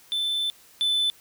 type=tone pair in turn; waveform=triangle; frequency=3528 / 3512 Hz; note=A7 / A7; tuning=+4 / -4 cents; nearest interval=unison; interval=8 cents; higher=first; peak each=-22 / -19 dBFS; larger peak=second; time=0.12-0.5 / 0.81-1.1 s; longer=first; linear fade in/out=0 ms; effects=white hiss -54 dBFS RMS until 1.2 s